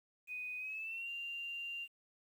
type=tone with pitch glide; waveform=sine; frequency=2492 to 2781 Hz; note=D#7 to F7; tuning=+2 to -8 cents; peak=-40 dBFS; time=0.27-1.88 s; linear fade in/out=50 ms; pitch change=+190 cents; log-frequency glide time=0.58-1.09 s; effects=11-bit